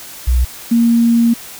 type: tone pair in turn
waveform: sine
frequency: 61.74 / 233.1 Hz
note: B1 / A#3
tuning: 0 / 0 cents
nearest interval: octave + major seventh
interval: 2300 cents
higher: second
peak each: -9 / -8 dBFS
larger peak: second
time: 0.27-0.45 / 0.71-1.34 s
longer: second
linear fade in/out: 10 ms
effects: white hiss -33 dBFS RMS until 1.59 s